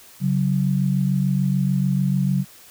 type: tone pair together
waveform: sine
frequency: 139.7 / 186.48 Hz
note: C#3 / F#3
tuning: +14 / +14 cents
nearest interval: perfect fourth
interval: 500 cents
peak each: -20 dBFS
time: 0.2-2.45 s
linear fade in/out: 50 ms
effects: white hiss -47 dBFS RMS until 2.7 s